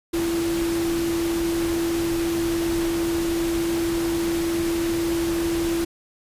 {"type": "tone in noise", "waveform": "sine", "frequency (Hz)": 335.9, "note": "E4", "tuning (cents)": 33, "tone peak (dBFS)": -21, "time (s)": [0.13, 5.85], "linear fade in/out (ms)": 10, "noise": "pink", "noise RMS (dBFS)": -31, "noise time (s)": [0.13, 5.85], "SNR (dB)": 7, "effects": ["resampled to 32000 Hz"]}